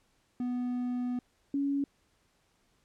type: tone pair in turn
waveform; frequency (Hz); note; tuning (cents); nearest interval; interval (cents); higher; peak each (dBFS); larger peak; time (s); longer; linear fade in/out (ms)
triangle / sine; 246.9 / 280.2; B3 / C#4; 0 / +19; major second; 219; second; -28 / -27; second; 0.4-1.19 / 1.54-1.84; first; 2
effects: pink hiss -71 dBFS RMS until 2.84 s + low-pass 10000 Hz 12 dB/octave